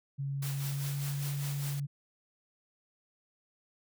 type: tone with pitch glide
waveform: sine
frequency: 138.7 to 141.78 Hz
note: C#3 to C#3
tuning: +1 to +39 cents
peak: -32 dBFS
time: 0.18-1.87 s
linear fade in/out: 20 ms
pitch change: +38 cents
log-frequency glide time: 0.52-1.16 s
type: noise with tremolo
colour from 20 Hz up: white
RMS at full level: -41 dBFS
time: 0.42-1.8 s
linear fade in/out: 5 ms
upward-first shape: sine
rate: 5 Hz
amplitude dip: 50%
effects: none